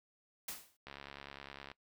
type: noise with exponential decay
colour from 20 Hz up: white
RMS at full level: -39 dBFS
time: 0.48-0.77 s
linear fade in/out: 5 ms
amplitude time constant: 62 ms
type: click train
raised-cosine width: 0.3 ms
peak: -31 dBFS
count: 60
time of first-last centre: 0.87-1.715 s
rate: 69.8 Hz
effects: noise-tail reverb RT60 0.1 s tail -21 dB re dry